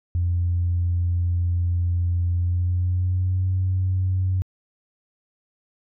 sine tone with pitch glide, 87.31 to 93.04 Hz, F2 to F#2, 0 to +10 cents, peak -18 dBFS, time 0.15-4.42 s, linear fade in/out 0 ms, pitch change +110 cents, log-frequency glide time 2.33-3.48 s, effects tanh soft clip ceiling -14 dBFS

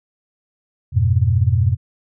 sine chord, F diminished, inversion none, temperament equal with one note detuned, 87.86 / 103.83 / 123.47 Hz, F2 / Ab2 / Cb3, +11 / 0 / 0 cents, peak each -17 dBFS, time 0.92-1.77 s, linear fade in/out 50 ms, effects none

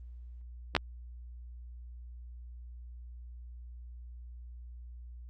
clicks, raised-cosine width 0.3 ms, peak -9 dBFS, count 2, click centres 0.751 / 0.765 s, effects added 60 Hz sine -44 dBFS peak until 5.29 s + Opus 24 kbps

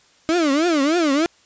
35% pulse tone with vibrato, 310 Hz, D#4, 6 cents flat, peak -14 dBFS, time 0.29-1.26 s, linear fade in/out 0 ms, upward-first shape triangle, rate 3.3 Hz, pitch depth 270 cents each way, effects white hiss -55 dBFS RMS until 1.45 s + resampled to 16000 Hz

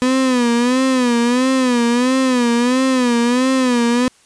35% pulse tone with vibrato, 249 Hz, B3, 14 cents sharp, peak -11 dBFS, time 0.02-4.08 s, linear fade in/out 0 ms, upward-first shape sine, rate 1.5 Hz, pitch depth 100 cents each way, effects white hiss -52 dBFS RMS until 4.25 s + resampled to 22050 Hz

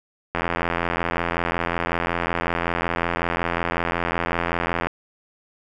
click train, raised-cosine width 0.5 ms, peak -7 dBFS, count 387, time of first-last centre 0.35-4.87 s, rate 85.4 Hz, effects none

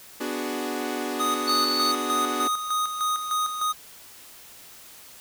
sawtooth chord, G# half-diminished seventh, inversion first, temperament equal, 246.9 / 293.7 / 370 / 415.3 Hz, B3 / D4 / F#4 / G#4, 0 / 0 / 0 / 0 cents, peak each -29 / -28 / -29 / -32 dBFS, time 0.2-2.48 s, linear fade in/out 10 ms
square tone with tremolo, 1244.5 Hz, D#6, in tune, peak -23 dBFS, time 1.19-3.73 s, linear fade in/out 20 ms, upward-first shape square, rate 3.3 Hz, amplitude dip 55%
triangle tone, 4466 Hz, C#8, 12 cents sharp, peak -23 dBFS, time 1.47-1.92 s, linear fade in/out 10 ms
effects white hiss -47 dBFS RMS until 5.2 s

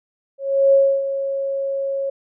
sine tone with ADSR envelope, 548 Hz, C#5, 20 cents flat, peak -9 dBFS, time 0.38-2.1 s, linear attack 350 ms, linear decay 290 ms, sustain -11 dB, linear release 7 ms, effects none

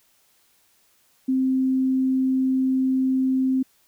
sine tone, 261.6 Hz, C4, in tune, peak -18 dBFS, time 1.28-3.63 s, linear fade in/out 10 ms, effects white hiss -62 dBFS RMS until 3.87 s

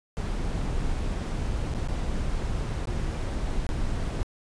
brown noise with dropouts, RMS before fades -28 dBFS, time 0.17-4.23 s, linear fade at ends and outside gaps 0 ms, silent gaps 1.738-1.748 / 1.875-1.885 / 2.855-2.872 / 3.666-3.691 s, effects resampled to 22050 Hz

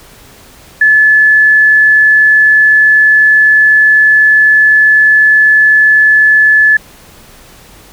sine tone, 1726 Hz, A6, 34 cents flat, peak -3 dBFS, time 0.81-6.77 s, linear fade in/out 5 ms, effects pink hiss -38 dBFS RMS until 7.92 s

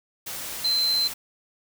sine tone in noise, 4092 Hz, C8, 39 cents flat, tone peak -20 dBFS, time 0.64-1.08 s, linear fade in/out 10 ms, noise white, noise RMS -34 dBFS, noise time 0.26-1.14 s, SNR +11 dB, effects none

